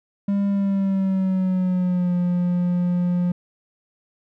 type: tone with pitch glide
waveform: triangle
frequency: 200 to 177.15 Hz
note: G3 to F3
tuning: +35 to +25 cents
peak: -16 dBFS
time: 0.28-3.32 s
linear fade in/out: 5 ms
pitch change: -210 cents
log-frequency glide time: 0.48-2.14 s
effects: none